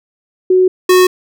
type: tone pair in turn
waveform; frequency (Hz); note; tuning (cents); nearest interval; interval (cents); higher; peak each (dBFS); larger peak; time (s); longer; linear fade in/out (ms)
sine / square; 370 / 366.6; F#4 / F#4; 0 / -16; unison; 16; first; -6; neither; 0.5-0.68 / 0.89-1.07; neither; 5
effects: none